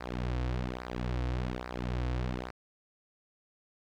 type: tone with flanger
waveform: sawtooth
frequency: 61.74 Hz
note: B1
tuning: in tune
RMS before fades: -34 dBFS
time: 0-2.51 s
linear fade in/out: 10 ms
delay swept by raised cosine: 0.3 to 5.1 ms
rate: 1.2 Hz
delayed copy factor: -0.8
effects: low-pass 4000 Hz 12 dB/octave + 11-bit